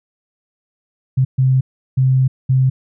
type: tone bursts at uneven times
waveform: sine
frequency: 130.81 Hz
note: C3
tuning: in tune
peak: -10 dBFS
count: 4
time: 1.17-1.25 / 1.38-1.61 / 1.97-2.28 / 2.49-2.7 s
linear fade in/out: 10 ms
effects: none